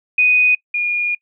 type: tone pair in turn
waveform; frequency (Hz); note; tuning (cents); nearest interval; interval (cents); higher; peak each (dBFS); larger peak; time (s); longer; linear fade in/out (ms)
sine; 2489 / 2431; D#7 / D#7; 0 / -41; unison; 41; first; -10 / -16; first; 0.18-0.55 / 0.74-1.15; second; 5
effects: noise-tail reverb RT60 0.1 s tail -24 dB re dry